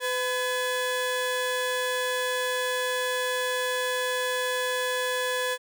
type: tone pair together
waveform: 30% pulse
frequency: 504.2 / 1700 Hz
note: B4 / G#6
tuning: +36 / +40 cents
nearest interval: octave + major sixth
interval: 2104 cents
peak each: -25 / -27 dBFS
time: 0-5.58 s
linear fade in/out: 50 ms
effects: none